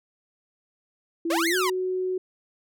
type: tone with pitch glide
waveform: sine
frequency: 333.6 to 370.2 Hz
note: E4 to F#4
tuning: +21 to +1 cents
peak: -24 dBFS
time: 1.25-2.18 s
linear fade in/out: 5 ms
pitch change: +180 cents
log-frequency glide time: 1.49-1.55 s
type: exponential two-way sweep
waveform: sawtooth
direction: up then down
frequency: 502 to 2200 to 929 Hz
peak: -20 dBFS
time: 1.3-1.7 s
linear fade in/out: 5 ms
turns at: 1.48 s
effects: none